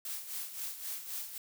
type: noise with tremolo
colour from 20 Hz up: blue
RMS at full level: -38 dBFS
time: 0.05-1.38 s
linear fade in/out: 2 ms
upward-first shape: sine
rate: 3.8 Hz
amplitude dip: 65%
effects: none